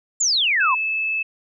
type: exponential sweep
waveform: sine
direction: down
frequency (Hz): 7459 to 950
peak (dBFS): -16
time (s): 0.2-0.75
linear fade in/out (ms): 10
type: tone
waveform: sine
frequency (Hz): 2613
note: E7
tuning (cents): -16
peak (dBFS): -20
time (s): 0.6-1.23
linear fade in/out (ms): 10
effects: none